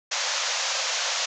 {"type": "band-pass noise", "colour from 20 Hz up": "white", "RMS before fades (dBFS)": -27, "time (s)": [0.11, 1.26], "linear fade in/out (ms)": 10, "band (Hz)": [500, 7000], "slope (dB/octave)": 96, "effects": []}